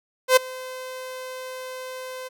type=tone with ADSR envelope; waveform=sawtooth; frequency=514 Hz; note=C5; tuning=31 cents flat; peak=-6 dBFS; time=0.28-2.29 s; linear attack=85 ms; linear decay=11 ms; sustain=-23 dB; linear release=20 ms; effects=none